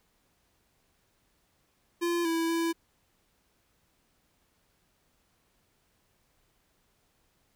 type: tone with pitch steps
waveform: square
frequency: 343.8 / 329.7 / 332.4 Hz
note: F4 / E4 / E4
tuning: -27 / 0 / +15 cents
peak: -27 dBFS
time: 2.01-2.73 s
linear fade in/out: 20 ms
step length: 240 ms
effects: pink hiss -71 dBFS RMS until 7.55 s